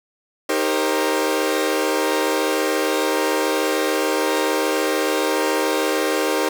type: chord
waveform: sawtooth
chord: C minor seventh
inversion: first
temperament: equal with one note detuned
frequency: 311.1 / 392 / 466.2 / 533 Hz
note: Eb4 / G4 / Bb4 / C5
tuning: 0 / 0 / 0 / +32 cents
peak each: -20 dBFS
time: 0.49-6.49 s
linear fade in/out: 5 ms
effects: 7-bit